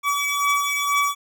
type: beating tone pair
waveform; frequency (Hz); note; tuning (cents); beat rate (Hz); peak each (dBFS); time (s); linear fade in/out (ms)
25% pulse; 1142 / 1144.1; D6 / D6; -49 / -46; 2.1; -18 / -20; 0.03-1.15; 50
effects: none